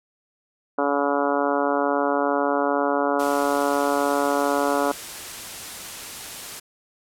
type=harmonic tone; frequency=142.3 Hz; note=C#3; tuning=46 cents sharp; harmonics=2 / 3 / 4 / 5 / 6 / 7 / 8 / 9 / 10; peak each=-26 / -27 / -25 / -27 / -30 / -29 / -32 / -31 / -32 dBFS; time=0.78-4.92 s; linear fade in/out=5 ms
type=noise; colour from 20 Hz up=white; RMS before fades=-35 dBFS; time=3.19-6.6 s; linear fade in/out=10 ms
effects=low-pass 12000 Hz 12 dB/octave